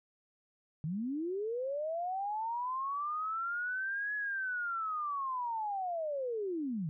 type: linear two-way sweep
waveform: sine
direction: up then down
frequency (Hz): 145.3 to 1698 to 145.3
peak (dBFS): -33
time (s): 0.84-6.89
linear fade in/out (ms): 0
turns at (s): 4.15
effects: none